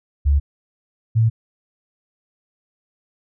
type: tone pair in turn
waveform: sine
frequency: 71.1 / 112.86 Hz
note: C#2 / A2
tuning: +45 / +44 cents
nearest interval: minor sixth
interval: 799 cents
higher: second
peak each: -12 dBFS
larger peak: neither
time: 0.25-0.4 / 1.15-1.3 s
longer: neither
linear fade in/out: 20 ms
effects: none